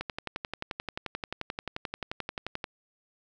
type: click train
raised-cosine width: 0.3 ms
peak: -17 dBFS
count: 31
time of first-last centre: 0.01-2.642 s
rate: 11.4 Hz
effects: none